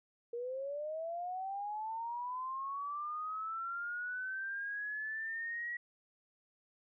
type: linear sweep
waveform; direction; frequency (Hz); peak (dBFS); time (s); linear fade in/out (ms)
sine; up; 466.2 to 1926; -37; 0.33-5.77; 5
effects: none